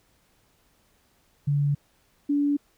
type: tone pair in turn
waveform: sine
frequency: 143.6 / 287.7 Hz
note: D3 / D4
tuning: -39 / -36 cents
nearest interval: octave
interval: 1203 cents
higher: second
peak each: -20 dBFS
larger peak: neither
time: 1.47-1.75 / 2.29-2.57 s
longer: neither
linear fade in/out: 10 ms
effects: pink hiss -65 dBFS RMS until 2.77 s